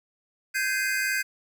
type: chord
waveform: square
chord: Ab major seventh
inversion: third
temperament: just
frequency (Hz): 1557.4 / 1661.2 / 2077 / 2492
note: G6 / Ab6 / C7 / Eb7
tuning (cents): -12 / 0 / -13 / +2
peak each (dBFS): -28 / -33 / -32 / -33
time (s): 0.54-1.23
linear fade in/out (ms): 20
effects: 10-bit